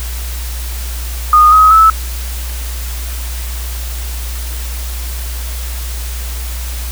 sine tone with pitch steps, 1230 / 1267.5 / 1306.2 Hz, D#6 / D#6 / E6, -20 / +32 / -16 cents, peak -3 dBFS, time 1.33-1.9 s, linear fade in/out 2 ms, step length 190 ms, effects added 60 Hz sine -19 dBFS peak until 6.91 s + white hiss -28 dBFS RMS until 6.91 s

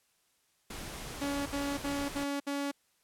pink noise, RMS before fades -42 dBFS, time 0.7-2.24 s, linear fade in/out 5 ms
sawtooth tone bursts, 282.4 Hz, C#4, 32 cents sharp, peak -28 dBFS, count 5, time 1.21-2.716 s, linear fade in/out 10 ms, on 250 ms, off 64 ms
effects white hiss -72 dBFS RMS until 3.03 s + low-pass 12000 Hz 12 dB/octave

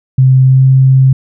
sine tone with pitch glide, 130.81 to 132.41 Hz, C3 to C3, 0 to +21 cents, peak -3 dBFS, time 0.18-1.13 s, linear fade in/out 5 ms, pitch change +21 cents, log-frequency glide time 0.43-0.65 s, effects none

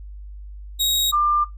sawtooth / sine tone pair in turn, 3789 / 1193.5 Hz, A#7 / D6, +27 / +28 cents, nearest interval octave + minor sixth, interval 1999 cents, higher first, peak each -15 dBFS, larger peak neither, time 0.79-1.12 / 1.12-1.45 s, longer neither, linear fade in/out 20 ms, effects noise-tail reverb RT60 0.2 s tail -22 dB re dry + added 50 Hz sine -34 dBFS peak until 1.57 s

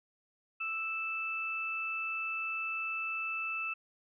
sine tone pair together, 1318.5 / 2637 Hz, E6 / E7, 0 / 0 cents, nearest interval octave, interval 1200 cents, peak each -40 / -34 dBFS, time 0.6-3.74 s, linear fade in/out 10 ms, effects none

